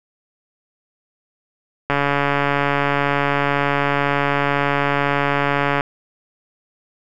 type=click train; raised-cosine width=0.5 ms; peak=-3 dBFS; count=556; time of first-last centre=1.9-5.808 s; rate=142 Hz; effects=none